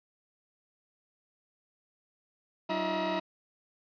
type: tone cluster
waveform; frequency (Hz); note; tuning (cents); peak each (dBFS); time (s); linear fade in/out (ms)
40% pulse; 188.7 / 303.6 / 340 / 642 / 952; F#3 / D#4 / F4 / E5 / A#5; +34 / -42 / -46 / -46 / +36; -38 / -38 / -36 / -32 / -34; 2.69-3.2; 10
effects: resampled to 11025 Hz